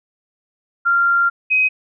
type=tone pair in turn; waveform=sine; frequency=1387 / 2523 Hz; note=F6 / D#7; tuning=-12 / +23 cents; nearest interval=minor seventh; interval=1035 cents; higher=second; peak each=-12 dBFS; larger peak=neither; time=0.85-1.3 / 1.5-1.69 s; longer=first; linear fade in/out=20 ms; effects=none